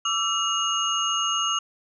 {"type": "tone cluster", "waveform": "sine", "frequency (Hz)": [1161, 1334, 2864, 6460], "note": ["D6", "E6", "F7", "G#8"], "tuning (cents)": [-20, 20, 43, -49], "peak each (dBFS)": [-29, -28, -25, -30], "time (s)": [0.05, 1.59], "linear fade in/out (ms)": 5, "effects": []}